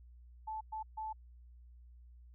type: tone bursts at uneven times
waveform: sine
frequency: 872 Hz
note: A5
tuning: 16 cents flat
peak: -38 dBFS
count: 3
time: 0.47-0.61 / 0.72-0.83 / 0.97-1.13 s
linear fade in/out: 10 ms
effects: added 60 Hz sine -54 dBFS peak until 2.34 s